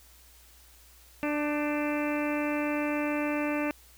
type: harmonic tone with a mistuned harmonic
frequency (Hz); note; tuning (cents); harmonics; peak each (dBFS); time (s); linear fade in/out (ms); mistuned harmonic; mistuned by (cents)
295.5; D4; +11; 1 / 2 / 3 / 4 / 5 / 6 / 7 / 8 / 9; -29 / -33 / -39 / -40 / -42 / -42 / -42 / -40 / -40; 1.23-3.71; 0; 5; +41
effects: added 60 Hz sine -57 dBFS peak until 3.97 s + white hiss -57 dBFS RMS until 3.97 s